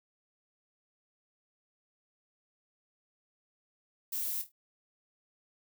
violet noise with echo, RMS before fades -35 dBFS, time 4.12-4.42 s, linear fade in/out 10 ms, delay 25 ms, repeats 4, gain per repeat -9 dB, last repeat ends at 4.52 s, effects none

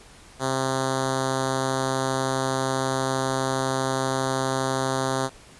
5% pulse tone with notch filter, 132.4 Hz, C3, 21 cents sharp, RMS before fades -25 dBFS, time 0.39-5.3 s, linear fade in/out 50 ms, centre 2300 Hz, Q 0.96, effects pink hiss -49 dBFS RMS until 5.59 s + resampled to 24000 Hz

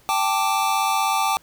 square chord, G suspended second, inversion none, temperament equal, 784 / 880 / 1174.7 Hz, G5 / A5 / D6, 0 / 0 / 0 cents, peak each -24 dBFS, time 0.09-1.37 s, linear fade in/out 0 ms, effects pink hiss -55 dBFS RMS until 1.42 s

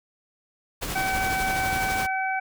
pink noise with tremolo, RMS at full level -29 dBFS, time 0.81-2.07 s, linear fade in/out 20 ms, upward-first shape sine, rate 12 Hz, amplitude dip 35%
harmonic tone, 763 Hz, G5, 47 cents flat, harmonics 1 / 2 / 3, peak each -26 / -29 / -31 dBFS, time 0.95-2.4 s, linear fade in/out 10 ms
effects none

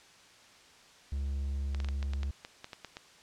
triangle tone, 69.3 Hz, C#2, in tune, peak -29 dBFS, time 1.12-2.31 s, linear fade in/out 5 ms
clicks, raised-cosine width 0.2 ms, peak -24 dBFS, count 12, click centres 1.747 / 1.802 / 1.846 / 1.887 / 2.028 / 2.135 / 2.232 / 2.449 / 2.644 / 2.732 / 2.847 / 2.969 s
effects white hiss -57 dBFS RMS until 3.22 s + low-pass 6000 Hz 12 dB/octave

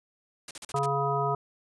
white noise bursts, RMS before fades -39 dBFS, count 6, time 0.48-0.859 s, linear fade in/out 2 ms, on 29 ms, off 41 ms
harmonic tone, 139.7 Hz, C#3, 14 cents sharp, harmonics 1 / 3 / 5 / 7 / 9, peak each -31 / -31 / -31 / -31 / -31 dBFS, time 0.74-1.35 s, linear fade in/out 5 ms
effects resampled to 22050 Hz

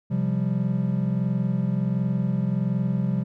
triangle chord, C suspended fourth, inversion none, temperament equal, 130.81 / 174.61 / 196 Hz, C3 / F3 / G3, 0 / 0 / 0 cents, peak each -24 dBFS, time 0.1-3.24 s, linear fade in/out 20 ms, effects none

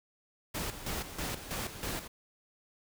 pink noise with tremolo, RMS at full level -36 dBFS, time 0.54-2.08 s, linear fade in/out 10 ms, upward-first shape square, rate 3.1 Hz, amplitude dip 65%, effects none

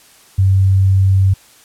sine tone, 96 Hz, G2, 36 cents flat, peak -8 dBFS, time 0.38-1.34 s, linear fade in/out 10 ms, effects white hiss -46 dBFS RMS until 1.64 s + low-pass 12000 Hz 12 dB/octave

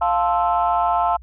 sine chord, F major seventh, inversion none, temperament equal, 698.5 / 880 / 1046.5 / 1318.5 Hz, F5 / A5 / C6 / E6, 0 / 0 / 0 / 0 cents, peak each -19 / -20 / -23 / -24 dBFS, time 0.01-1.17 s, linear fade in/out 10 ms, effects tanh soft clip ceiling -8 dBFS + added 60 Hz sine -39 dBFS peak until 1.22 s

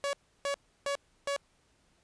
sawtooth tone bursts, 563 Hz, C#5, 27 cents sharp, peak -26 dBFS, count 4, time 0.04-1.364 s, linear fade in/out 0 ms, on 91 ms, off 320 ms, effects pink hiss -69 dBFS RMS until 2.03 s + resampled to 22050 Hz

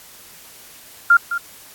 sine tone with echo, 1396 Hz, F6, 1 cent flat, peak -7 dBFS, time 1.1-1.17 s, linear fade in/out 5 ms, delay 210 ms, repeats 1, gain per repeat -12 dB, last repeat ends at 1.38 s, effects white hiss -43 dBFS RMS until 1.74 s + AAC 64 kbps

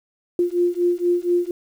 sine beating tone pair, 349.2 / 353.4 Hz, F4 / F4, 0 / +21 cents, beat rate 4.2 Hz, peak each -20 dBFS, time 0.39-1.51 s, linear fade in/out 2 ms, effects 8-bit

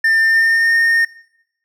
triangle tone with pitch glide, 1797 to 1833.7 Hz, A6 to A#6, +36 to -29 cents, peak -9 dBFS, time 0.04-1.05 s, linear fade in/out 5 ms, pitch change +35 cents, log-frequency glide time 0.23-0.74 s, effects noise-tail reverb RT60 0.8 s tail -21 dB re dry

